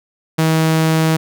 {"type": "tone", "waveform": "sawtooth", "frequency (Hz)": 160, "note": "D#3", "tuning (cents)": 49, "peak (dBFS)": -8, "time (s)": [0.38, 1.17], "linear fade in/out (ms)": 10, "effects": []}